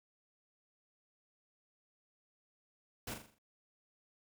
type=noise with echo; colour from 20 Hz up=pink; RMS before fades=-42 dBFS; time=3.07-3.14 s; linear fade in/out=5 ms; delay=41 ms; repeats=6; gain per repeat=-6 dB; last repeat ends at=3.386 s; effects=none